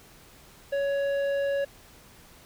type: tone with tanh clipping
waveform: sine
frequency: 559 Hz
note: C#5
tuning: 14 cents sharp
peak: -26 dBFS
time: 0.72-1.65 s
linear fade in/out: 10 ms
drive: 10 dB
effects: pink hiss -53 dBFS RMS until 2.45 s